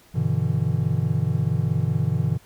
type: chord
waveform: triangle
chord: E minor seventh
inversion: first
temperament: just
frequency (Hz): 98.89 / 123.61 / 148.33 / 164.81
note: G2 / B2 / D3 / E3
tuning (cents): +16 / +2 / +18 / 0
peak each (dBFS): -25 / -22 / -23 / -24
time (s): 0.14-2.38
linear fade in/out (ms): 20
effects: pink hiss -54 dBFS RMS until 2.45 s